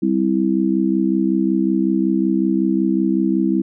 sine chord, C major, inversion second, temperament just, 196.22 / 261.6 / 327 Hz, G3 / C4 / E4, +2 / 0 / -14 cents, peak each -19 / -20 / -18 dBFS, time 0.02-3.62 s, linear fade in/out 10 ms, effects none

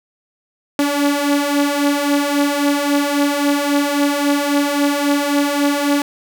sawtooth beating tone pair, 284.1 / 287.8 Hz, C#4 / D4, +43 / -35 cents, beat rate 3.7 Hz, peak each -16 / -12 dBFS, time 0.79-6.02 s, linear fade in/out 2 ms, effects none

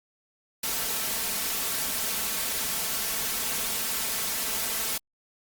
white noise with comb filter, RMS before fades -29 dBFS, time 0.63-4.98 s, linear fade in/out 5 ms, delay 4.5 ms, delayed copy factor +0.55, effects Opus 48 kbps

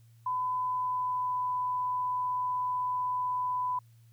sine tone with pitch glide, 1006 to 999.1 Hz, B5 to B5, +32 to +20 cents, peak -28 dBFS, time 0.26-3.79 s, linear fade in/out 5 ms, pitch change -12 cents, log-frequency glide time 0.57-1.43 s, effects added 115 Hz sine -55 dBFS peak until 4.12 s + white hiss -71 dBFS RMS until 4.12 s

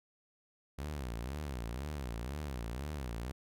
sawtooth tone with vibrato, 65.41 Hz, C2, in tune, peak -34 dBFS, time 0.78-3.32 s, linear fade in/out 10 ms, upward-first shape sine, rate 2 Hz, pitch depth 260 cents each way, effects none

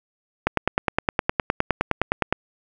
click train, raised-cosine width 0.5 ms, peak -3 dBFS, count 19, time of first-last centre 0.47-2.326 s, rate 9.7 Hz, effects none

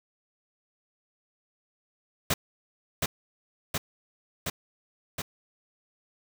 pink noise with echo, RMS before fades -25 dBFS, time 2.3-2.34 s, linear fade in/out 5 ms, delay 720 ms, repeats 4, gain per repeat -2 dB, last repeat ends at 5.22 s, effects none

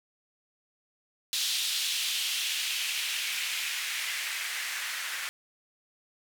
blue noise with band-pass filter sweep, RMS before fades -32 dBFS, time 1.33-5.29 s, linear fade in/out 0 ms, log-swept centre 3600 to 1700 Hz, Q 2, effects none

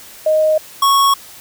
sine / square tone pair in turn, 622.3 / 1105.8 Hz, D#5 / C#6, 0 / -5 cents, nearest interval minor seventh, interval 995 cents, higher second, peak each -10 dBFS, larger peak neither, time 0.26-0.58 / 0.82-1.14 s, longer neither, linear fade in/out 5 ms, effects white hiss -38 dBFS RMS until 1.4 s

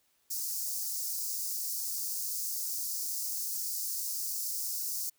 white high-pass noise, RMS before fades -35 dBFS, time 0.3-5.1 s, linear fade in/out 10 ms, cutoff 4800 Hz, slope 48 dB/octave, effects white hiss -72 dBFS RMS until 5.18 s

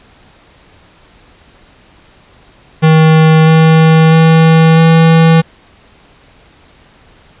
square tone with pitch steps, 158.6 / 160.07 / 161.56 / 163.06 Hz, D#3 / D#3 / E3 / E3, +33 / +49 / -35 / -19 cents, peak -4 dBFS, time 2.82-5.42 s, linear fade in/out 20 ms, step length 650 ms, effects pink hiss -44 dBFS RMS until 7.4 s + resampled to 8000 Hz

